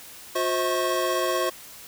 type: tone cluster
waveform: square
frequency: 359.4 / 524 / 641 / 1094 Hz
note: F4 / C5 / E5 / C#6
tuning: +50 / +2 / -49 / -23 cents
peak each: -29 dBFS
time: 0.35-1.5 s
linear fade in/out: 10 ms
effects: white hiss -44 dBFS RMS until 1.87 s